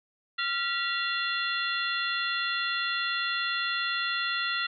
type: harmonic tone with a mistuned harmonic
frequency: 690 Hz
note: F5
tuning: 21 cents flat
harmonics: 2 / 3 / 4 / 5 / 6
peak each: -31 / -33 / -34 / -35 / -36 dBFS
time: 0.38-4.67 s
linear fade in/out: 10 ms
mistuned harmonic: 3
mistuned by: -110 cents
effects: none